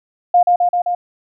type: tone with echo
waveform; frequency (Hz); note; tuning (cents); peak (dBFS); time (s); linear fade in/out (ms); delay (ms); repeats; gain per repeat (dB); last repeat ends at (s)
sine; 708; F5; +23; -7; 0.34-0.43; 5; 130; 4; -2; 0.95
effects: none